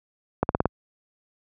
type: accelerating click train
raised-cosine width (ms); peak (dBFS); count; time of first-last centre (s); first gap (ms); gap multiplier
1; -6; 5; 0.43-0.656; 61; 0.95
effects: high-pass 60 Hz 12 dB/octave